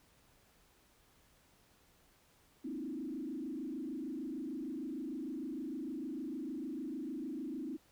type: tone with frequency modulation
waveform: sine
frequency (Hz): 286.3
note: D4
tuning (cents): -44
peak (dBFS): -38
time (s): 2.64-7.77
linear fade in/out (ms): 10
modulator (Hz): 26.6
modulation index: 1.8
effects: pink hiss -68 dBFS RMS until 7.91 s